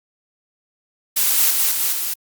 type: noise with echo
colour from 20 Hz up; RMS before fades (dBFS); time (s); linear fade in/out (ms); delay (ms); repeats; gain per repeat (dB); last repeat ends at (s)
blue; -17; 1.16-1.51; 10; 210; 3; -2; 2.14
effects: Opus 48 kbps